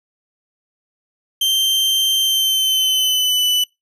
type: tone with pitch glide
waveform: 40% pulse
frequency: 3136 to 2987 Hz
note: G7 to F#7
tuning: 0 to +16 cents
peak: -13 dBFS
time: 1.41-3.64 s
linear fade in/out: 5 ms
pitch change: -84 cents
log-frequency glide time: 2.2-3.45 s
effects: noise-tail reverb RT60 0.2 s tail -25 dB re dry